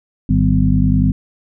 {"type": "harmonic tone with a mistuned harmonic", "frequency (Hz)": 50.6, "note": "G#1", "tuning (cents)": -44, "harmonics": [1, 2, 3, 4, 5], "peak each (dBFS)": [-17, -17, -17, -17, -17], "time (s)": [0.29, 1.12], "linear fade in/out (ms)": 5, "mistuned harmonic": 4, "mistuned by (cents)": -83, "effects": []}